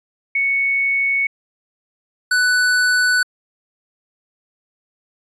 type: tone pair in turn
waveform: sine / square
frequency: 2217 / 1490 Hz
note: C#7 / F#6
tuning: 0 / +12 cents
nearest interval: perfect fifth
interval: 688 cents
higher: first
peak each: -15 / -14 dBFS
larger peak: second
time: 0.35-1.27 / 2.31-3.23 s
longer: neither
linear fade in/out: 5 ms
effects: resampled to 22050 Hz